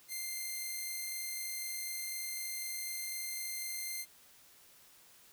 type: tone pair together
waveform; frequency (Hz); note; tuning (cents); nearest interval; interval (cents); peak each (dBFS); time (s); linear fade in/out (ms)
5% pulse; 2093 / 2117; C7 / C7; 0 / +20; unison; 20; -28 / -38; 0.08-4.06; 50
effects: white hiss -61 dBFS RMS until 5.32 s